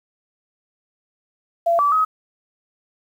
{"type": "tone with pitch steps", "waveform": "sine", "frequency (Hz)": [680, 1155, 1269], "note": ["F5", "D6", "D#6"], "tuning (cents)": [-46, -29, 34], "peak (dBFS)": -14, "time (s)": [1.66, 2.05], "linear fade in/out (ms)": 10, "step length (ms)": 130, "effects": ["8-bit"]}